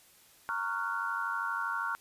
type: chord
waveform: sine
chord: Gb major seventh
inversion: first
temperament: just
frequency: 925 / 1110 / 1387.5 / 1480 Hz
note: Bb5 / Db6 / F6 / Gb6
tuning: -14 / +2 / -12 / 0 cents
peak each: -38 / -37 / -34 / -38 dBFS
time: 0.49-1.95 s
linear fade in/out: 0 ms
effects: white hiss -60 dBFS RMS until 2 s + resampled to 32000 Hz